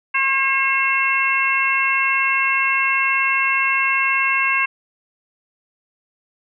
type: harmonic tone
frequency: 539 Hz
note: C#5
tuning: 49 cents flat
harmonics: 2 / 3 / 4 / 5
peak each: -22 / -23 / -20 / -20 dBFS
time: 0.14-4.66 s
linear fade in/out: 10 ms
effects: none